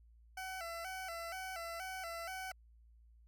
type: tone with vibrato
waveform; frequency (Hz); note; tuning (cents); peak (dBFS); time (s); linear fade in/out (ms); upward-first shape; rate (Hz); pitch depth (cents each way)
20% pulse; 712; F5; +33; -37; 0.37-2.52; 5; square; 2.1; 100
effects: added 57 Hz sine -60 dBFS peak until 3.27 s